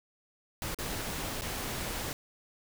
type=noise with dropouts; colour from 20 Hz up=pink; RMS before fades=-36 dBFS; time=0.62-2.13 s; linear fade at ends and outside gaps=1 ms; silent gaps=0.746-0.787 / 1.411-1.419 s; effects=none